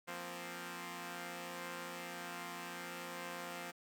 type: chord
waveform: 5% pulse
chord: F suspended fourth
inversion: none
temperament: equal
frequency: 174.61 / 233.1 / 261.6 Hz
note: F3 / Bb3 / C4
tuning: 0 / 0 / 0 cents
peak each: -35 / -40 / -37 dBFS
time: 0.07-3.72 s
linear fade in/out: 20 ms
effects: none